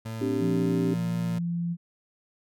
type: tone with pitch glide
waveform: 30% pulse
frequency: 112.1 to 115.45 Hz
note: A2 to A#2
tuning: +33 to -16 cents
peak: -30 dBFS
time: 0.05-1.39 s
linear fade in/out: 10 ms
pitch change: +51 cents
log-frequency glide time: 0.29-0.79 s
type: chord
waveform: sine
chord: C suspended second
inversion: none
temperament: equal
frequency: 261.6 / 293.7 / 392 Hz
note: C4 / D4 / G4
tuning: 0 / 0 / 0 cents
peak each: -29 dBFS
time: 0.21-0.94 s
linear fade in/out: 5 ms
type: tone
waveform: sine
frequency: 171.2 Hz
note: F3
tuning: 34 cents flat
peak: -26 dBFS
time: 0.39-1.77 s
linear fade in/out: 50 ms
effects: none